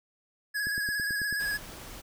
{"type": "tone with vibrato", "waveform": "square", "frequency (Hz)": 1667, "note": "G#6", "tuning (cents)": 6, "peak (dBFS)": -29, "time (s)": [0.54, 1.58], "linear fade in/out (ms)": 20, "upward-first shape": "square", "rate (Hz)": 17, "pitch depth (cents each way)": 28}
{"type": "click train", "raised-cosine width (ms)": 3, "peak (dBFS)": -28, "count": 7, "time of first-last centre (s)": [0.67, 1.326], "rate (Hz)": 9.14}
{"type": "noise", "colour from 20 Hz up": "pink", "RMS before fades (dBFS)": -44, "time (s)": [1.39, 2.02], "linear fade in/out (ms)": 20}
{"effects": []}